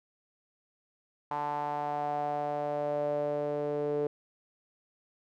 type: tone with band-pass filter sweep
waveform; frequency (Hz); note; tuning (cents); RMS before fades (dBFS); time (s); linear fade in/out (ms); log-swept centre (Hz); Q
sawtooth; 146.83; D3; 0; -32; 1.31-4.07; 2; 910 to 460; 5.8
effects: none